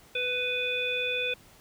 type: harmonic tone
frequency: 497.7 Hz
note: B4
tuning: 13 cents sharp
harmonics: 1 / 3 / 5 / 7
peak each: -33 / -40 / -29 / -34 dBFS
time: 0.15-1.34 s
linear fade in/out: 5 ms
effects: pink hiss -56 dBFS RMS until 1.6 s